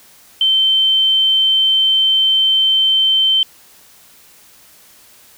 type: tone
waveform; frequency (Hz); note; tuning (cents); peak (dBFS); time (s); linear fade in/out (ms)
sine; 3100; G7; -20; -10; 0.41-3.43; 2
effects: white hiss -46 dBFS RMS until 5.37 s